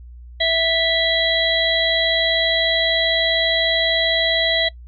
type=harmonic tone; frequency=657 Hz; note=E5; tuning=6 cents flat; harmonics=1 / 3 / 5 / 6; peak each=-21 / -21 / -21 / -21 dBFS; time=0.4-4.69 s; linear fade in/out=10 ms; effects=noise-tail reverb RT60 0.1 s tail -23 dB re dry + added 60 Hz sine -36 dBFS peak until 4.87 s